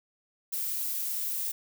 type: noise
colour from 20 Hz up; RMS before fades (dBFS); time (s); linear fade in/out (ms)
violet; -32; 0.52-1.52; 10
effects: none